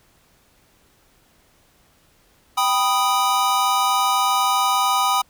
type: chord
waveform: square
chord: G augmented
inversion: none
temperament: equal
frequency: 784 / 987.8 / 1244.5 Hz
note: G5 / B5 / D#6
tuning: 0 / 0 / 0 cents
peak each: -23 / -22 / -21 dBFS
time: 2.57-5.22 s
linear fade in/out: 10 ms
effects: pink hiss -58 dBFS RMS until 5.29 s